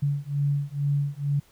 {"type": "beating tone pair", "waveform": "sine", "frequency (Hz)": [141.7, 143.9], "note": ["C#3", "D3"], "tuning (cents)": [38, -35], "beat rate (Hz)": 2.2, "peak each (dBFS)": -26, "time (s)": [0.02, 1.4], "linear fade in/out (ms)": 10, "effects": ["pink hiss -59 dBFS RMS until 1.51 s"]}